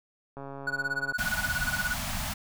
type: click train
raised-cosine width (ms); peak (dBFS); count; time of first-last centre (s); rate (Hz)
1; -27; 105; 0.37-1.124; 138
type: tone with tremolo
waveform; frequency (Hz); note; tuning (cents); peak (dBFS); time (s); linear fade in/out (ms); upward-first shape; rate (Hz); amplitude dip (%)
triangle; 1468; F#6; -14; -23; 0.67-1.94; 2; sine; 17; 100
type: band-stop noise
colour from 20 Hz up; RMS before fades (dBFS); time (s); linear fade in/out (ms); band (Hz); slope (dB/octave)
pink; -33; 1.18-2.34; 10; 260 to 600; 96
effects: none